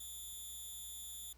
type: tone with amplitude modulation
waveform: 5% pulse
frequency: 3520 Hz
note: A7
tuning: in tune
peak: -35 dBFS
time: 0-1.33 s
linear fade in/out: 5 ms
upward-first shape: sine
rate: 298 Hz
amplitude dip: 65%
effects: added 60 Hz sine -62 dBFS peak until 1.37 s + pink hiss -69 dBFS RMS until 1.37 s